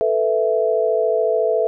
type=chord; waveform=sine; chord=A suspended second; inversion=none; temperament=equal; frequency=440 / 493.9 / 659.3 Hz; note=A4 / B4 / E5; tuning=0 / 0 / 0 cents; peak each=-19 / -21 / -19 dBFS; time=0.01-1.67 s; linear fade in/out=0 ms; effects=none